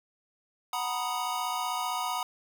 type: chord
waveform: square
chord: B major seventh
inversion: second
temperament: equal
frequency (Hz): 740 / 932.3 / 987.8 / 1244.5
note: F#5 / A#5 / B5 / D#6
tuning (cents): 0 / 0 / 0 / 0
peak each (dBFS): -36 / -37 / -35 / -36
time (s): 0.73-2.23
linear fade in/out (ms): 2
effects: none